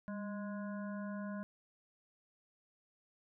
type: harmonic tone with a mistuned harmonic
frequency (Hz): 207.7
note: G#3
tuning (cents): 0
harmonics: 1 / 3 / 5 / 7 / 8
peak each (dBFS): -40 / -48 / -52 / -53 / -58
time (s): 0.08-1.43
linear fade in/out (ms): 0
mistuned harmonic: 1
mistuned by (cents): -60
effects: none